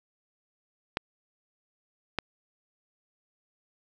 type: clicks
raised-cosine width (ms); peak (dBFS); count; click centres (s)
0.3; -11; 2; 0.971 / 2.187
effects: none